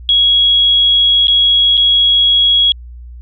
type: tone with dropouts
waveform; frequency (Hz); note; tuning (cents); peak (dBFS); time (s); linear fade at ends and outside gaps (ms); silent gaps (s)
sine; 3322; G#7; 0; -7; 0.09-2.72; 1; 1.271-1.281 / 1.771-1.776
effects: added 60 Hz sine -29 dBFS peak until 3.21 s